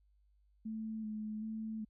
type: tone with vibrato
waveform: sine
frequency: 217.3 Hz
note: A3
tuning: 21 cents flat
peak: -38 dBFS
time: 0.65-1.85 s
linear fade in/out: 10 ms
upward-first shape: square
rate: 1.3 Hz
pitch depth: 21 cents each way
effects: added 50 Hz sine -67 dBFS peak until 1.89 s